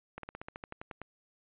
slowing click train, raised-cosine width 0.5 ms, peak -26 dBFS, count 12, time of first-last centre 0.18-1.017 s, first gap 53 ms, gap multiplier 1.07, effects resampled to 8000 Hz

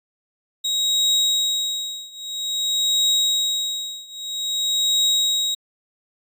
35% pulse tone with tremolo, 3800 Hz, A#7, 33 cents sharp, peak -13 dBFS, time 0.64-5.55 s, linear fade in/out 10 ms, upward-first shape triangle, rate 0.51 Hz, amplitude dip 95%, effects resampled to 32000 Hz

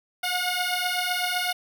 10% pulse beating tone pair, 718 / 725.9 Hz, F5 / F#5, +48 / -33 cents, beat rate 7.9 Hz, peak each -19 dBFS, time 0.23-1.53 s, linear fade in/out 10 ms, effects none

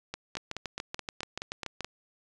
two click trains, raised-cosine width 0.2 ms, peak -17 / -18 dBFS, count 11 / 9, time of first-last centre 0.37-1.807 / 0.14-1.846 s, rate 6.96 / 4.69 Hz, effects resampled to 22050 Hz

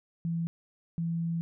sine tone pair in turn, 167.1 / 167.1 Hz, E3 / E3, +24 / +24 cents, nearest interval unison, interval 0 cents, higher neither, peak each -28 dBFS, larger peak neither, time 0.25-0.47 / 0.98-1.41 s, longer second, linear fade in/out 0 ms, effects none

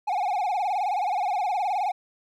triangle tone with vibrato, 778 Hz, G5, 13 cents flat, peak -21 dBFS, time 0.07-1.92 s, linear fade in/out 10 ms, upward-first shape sine, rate 19 Hz, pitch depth 160 cents each way, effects none

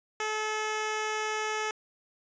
10% pulse tone, 431.2 Hz, A4, 35 cents flat, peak -21 dBFS, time 0.2-1.71 s, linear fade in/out 2 ms, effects resampled to 16000 Hz

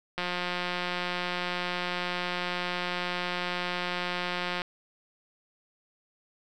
click train, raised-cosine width 0.3 ms, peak -15 dBFS, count 791, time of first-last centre 0.18-4.618 s, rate 178 Hz, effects none

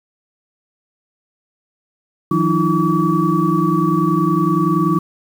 sine tone cluster, 160.2 / 180.5 / 305.4 / 335.9 / 1142 Hz, E3 / F#3 / D#4 / E4 / D6, -49 / -43 / -32 / +33 / -49 cents, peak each -19 dBFS, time 2.31-4.99 s, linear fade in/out 5 ms, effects tanh soft clip ceiling -1 dBFS + 7-bit

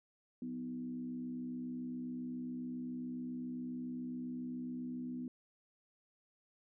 sine tone with frequency modulation, 249 Hz, B3, 14 cents sharp, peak -39 dBFS, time 0.42-5.28 s, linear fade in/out 2 ms, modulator 67.3 Hz, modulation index 0.62, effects none

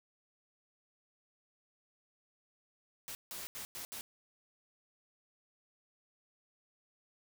white noise bursts at uneven times, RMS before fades -44 dBFS, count 5, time 3.08-3.15 / 3.31-3.47 / 3.55-3.65 / 3.75-3.85 / 3.92-4.01 s, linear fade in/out 0 ms, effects none

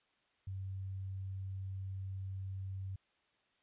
sine tone, 95.8 Hz, G2, 39 cents flat, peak -39 dBFS, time 0.47-2.96 s, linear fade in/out 5 ms, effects white hiss -75 dBFS RMS until 3.62 s + resampled to 8000 Hz

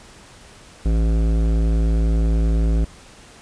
sine tone with hard clipping, 55 Hz, A1, in tune, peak -17 dBFS, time 0.85-2.85 s, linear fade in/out 10 ms, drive 15 dB, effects pink hiss -45 dBFS RMS until 3.41 s + resampled to 22050 Hz

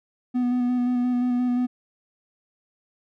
triangle tone with vibrato, 246.9 Hz, B3, in tune, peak -18 dBFS, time 0.34-1.67 s, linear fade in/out 20 ms, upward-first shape square, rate 5.7 Hz, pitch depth 15 cents each way, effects none

